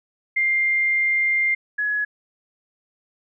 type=tone pair in turn; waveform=sine; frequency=2100 / 1686.6 Hz; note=C7 / G#6; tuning=+6 / +26 cents; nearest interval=major third; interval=380 cents; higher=first; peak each=-17 / -20 dBFS; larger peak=first; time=0.36-1.55 / 1.78-2.05 s; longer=first; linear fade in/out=10 ms; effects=none